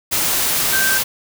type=tone in noise; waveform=sine; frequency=1560 Hz; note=G6; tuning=9 cents flat; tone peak=-17 dBFS; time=0.72-0.99 s; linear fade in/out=20 ms; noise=white; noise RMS=-18 dBFS; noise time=0.11-1.04 s; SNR=-2 dB; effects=none